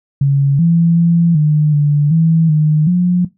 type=tone with pitch steps; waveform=sine; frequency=139.4 / 168 / 169.2 / 151.2 / 146.5 / 163 / 153 / 178.4 Hz; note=C#3 / E3 / E3 / D#3 / D3 / E3 / D#3 / F3; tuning=+10 / +33 / +45 / -49 / -4 / -19 / -29 / +37 cents; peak=-8 dBFS; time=0.21-3.25 s; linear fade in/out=5 ms; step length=380 ms; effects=noise-tail reverb RT60 0.2 s tail -18 dB re dry